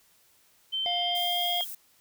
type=tone with pitch glide; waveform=sine; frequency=3100 to 3239 Hz; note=G7 to G#7; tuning=-20 to -44 cents; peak=-27 dBFS; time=0.72-1.65 s; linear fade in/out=20 ms; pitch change=+76 cents; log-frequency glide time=0.82-1.5 s
type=harmonic tone; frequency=703 Hz; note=F5; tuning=11 cents sharp; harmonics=1 / 3 / 5 / 7; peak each=-30 / -40 / -44 / -47 dBFS; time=0.86-1.61 s; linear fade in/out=0 ms
type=noise; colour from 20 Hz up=violet; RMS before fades=-39 dBFS; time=1.15-1.75 s; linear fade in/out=5 ms
effects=white hiss -63 dBFS RMS until 2 s